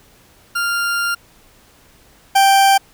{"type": "tone pair in turn", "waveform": "40% pulse", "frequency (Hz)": [1396.9, 784], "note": ["F6", "G5"], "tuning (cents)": [0, 0], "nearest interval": "minor seventh", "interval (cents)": 1000, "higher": "first", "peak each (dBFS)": [-16, -8], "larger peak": "second", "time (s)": [[0.55, 1.15], [2.35, 2.78]], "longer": "first", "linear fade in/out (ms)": 10, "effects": ["pink hiss -50 dBFS RMS until 2.93 s"]}